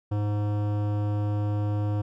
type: tone with hard clipping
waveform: sine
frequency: 103.83 Hz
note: G#2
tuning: in tune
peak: -26 dBFS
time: 0.11-2.02 s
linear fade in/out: 10 ms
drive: 16 dB
effects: none